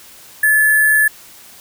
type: tone with sample-and-hold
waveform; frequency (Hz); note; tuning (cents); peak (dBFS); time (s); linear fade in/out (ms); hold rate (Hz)
sine; 1726; A6; -34; -9; 0.43-1.08; 5; 11025
effects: white hiss -41 dBFS RMS until 1.6 s